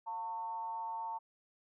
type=tone with frequency modulation; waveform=sine; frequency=904 Hz; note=A5; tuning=47 cents sharp; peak=-37 dBFS; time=0.06-1.19 s; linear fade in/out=20 ms; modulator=197 Hz; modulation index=0.43; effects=none